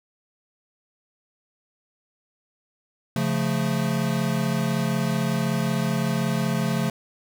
square chord, Db augmented, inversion none, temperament equal, 138.59 / 174.61 / 220 Hz, Db3 / F3 / A3, 0 / 0 / 0 cents, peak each -27 dBFS, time 3.16-6.9 s, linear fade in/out 2 ms, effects none

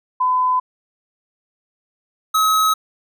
sine / square tone pair in turn, 1010 / 1279.5 Hz, B5 / D#6, +39 / +48 cents, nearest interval major third, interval 409 cents, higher second, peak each -14 dBFS, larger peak neither, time 0.2-0.6 / 2.34-2.74 s, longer neither, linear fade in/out 10 ms, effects none

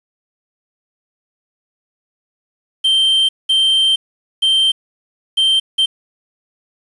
triangle tone bursts at uneven times, 3136 Hz, G7, in tune, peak -9 dBFS, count 5, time 2.84-3.29 / 3.49-3.96 / 4.42-4.72 / 5.37-5.6 / 5.78-5.86 s, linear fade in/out 10 ms, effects resampled to 24000 Hz + 7-bit

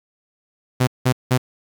sawtooth tone bursts, 127.2 Hz, C3, 48 cents flat, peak -10 dBFS, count 3, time 0.8-1.379 s, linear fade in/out 10 ms, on 73 ms, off 180 ms, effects 8-bit

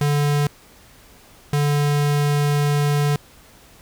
square tone pair in turn, 145.6 / 145.6 Hz, D3 / D3, -15 / -15 cents, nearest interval unison, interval 0 cents, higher neither, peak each -17 dBFS, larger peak neither, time 0.01-0.47 / 1.53-3.16 s, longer second, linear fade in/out 2 ms, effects pink hiss -49 dBFS RMS until 3.81 s

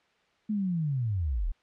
sine linear sweep, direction down, 218.2 to 30.3 Hz, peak -26 dBFS, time 0.49-1.52 s, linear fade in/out 10 ms, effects white hiss -67 dBFS RMS until 1.62 s + low-pass 3000 Hz 12 dB/octave

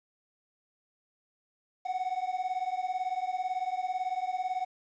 triangle beating tone pair, 733 / 751 Hz, F#5 / F#5, -16 / +26 cents, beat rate 18 Hz, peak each -31 dBFS, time 1.85-4.65 s, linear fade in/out 10 ms, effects resampled to 16000 Hz + 10-bit

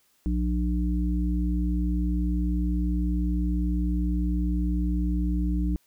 harmonic tone, 60 Hz, B1, 49 cents flat, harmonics 1 / 3 / 5, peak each -24 / -29 / -31 dBFS, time 0.26-5.76 s, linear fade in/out 0 ms, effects white hiss -66 dBFS RMS until 5.86 s

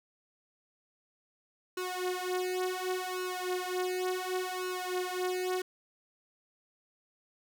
sawtooth tone with flanger, 366.5 Hz, F#4, 16 cents flat, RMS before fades -34 dBFS, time 1.77-5.62 s, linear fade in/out 5 ms, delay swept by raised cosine 0.73 to 5.93 ms, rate 0.69 Hz, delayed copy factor +1, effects none

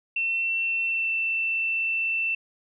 sine tone with pitch glide, 2699 to 2676 Hz, E7 to E7, +40 to +25 cents, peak -23 dBFS, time 0.16-2.35 s, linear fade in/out 5 ms, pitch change -15 cents, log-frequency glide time 0.84-1.11 s, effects none

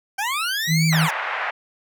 20% pulse linear two-way sweep, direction up then down, 757 to 2366 to 757 Hz, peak -17 dBFS, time 0.18-1.11 s, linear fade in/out 10 ms, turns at 0.87 s
sine tone, 160 Hz, D#3, 49 cents sharp, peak -16 dBFS, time 0.67-1.09 s, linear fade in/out 50 ms
white band-pass noise, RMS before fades -26 dBFS, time 0.92-1.51 s, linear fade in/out 10 ms, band 640 to 2100 Hz, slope 24 dB/octave
effects none

